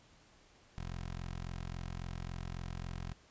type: tone with notch filter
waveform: 15% pulse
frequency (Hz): 43.65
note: F1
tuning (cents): 0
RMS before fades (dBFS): -42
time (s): 0.78-3.13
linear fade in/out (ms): 0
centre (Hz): 450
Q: 1.7
effects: pink hiss -64 dBFS RMS until 3.3 s + resampled to 16000 Hz